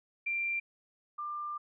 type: tone pair in turn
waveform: sine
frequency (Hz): 2368 / 1192.6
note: D7 / D6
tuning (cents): +14 / +26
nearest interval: octave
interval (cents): 1188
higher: first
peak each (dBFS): -30 / -35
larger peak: first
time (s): 0.26-0.6 / 1.18-1.58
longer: second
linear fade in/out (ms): 10
effects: none